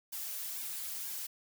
blue noise with flanger, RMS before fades -40 dBFS, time 0.12-1.27 s, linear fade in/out 10 ms, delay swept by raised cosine 1.5 to 4.4 ms, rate 2.1 Hz, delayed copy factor -0.7, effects none

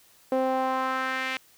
sawtooth tone with band-pass filter sweep, 261.1 Hz, C4, 3 cents flat, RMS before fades -27 dBFS, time 0.32-1.37 s, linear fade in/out 0 ms, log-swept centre 530 to 2400 Hz, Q 2.1, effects white hiss -58 dBFS RMS until 1.57 s

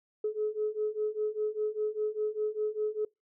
sine beating tone pair, 423.9 / 428.9 Hz, G#4 / A4, +35 / -44 cents, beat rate 5 Hz, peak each -32 / -31 dBFS, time 0.24-3.05 s, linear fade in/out 5 ms, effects noise-tail reverb RT60 0.2 s tail -25 dB re dry + tanh soft clip ceiling -21 dBFS

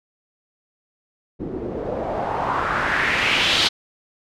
white noise with low-pass filter sweep, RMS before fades -22 dBFS, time 1.39-3.69 s, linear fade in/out 20 ms, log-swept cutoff 290 to 4000 Hz, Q 2.7, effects none

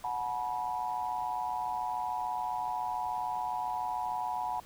sine tone cluster, 733 / 860 / 974 Hz, F#5 / A5 / B5, -16 / -40 / -24 cents, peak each -36 / -36 / -35 dBFS, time 0.04-4.6 s, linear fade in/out 2 ms, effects pink hiss -55 dBFS RMS until 4.65 s

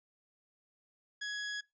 sawtooth tone, 1673 Hz, G#6, 12 cents sharp, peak -33 dBFS, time 1.21-1.61 s, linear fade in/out 10 ms, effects noise-tail reverb RT60 0.2 s tail -21 dB re dry + resampled to 16000 Hz

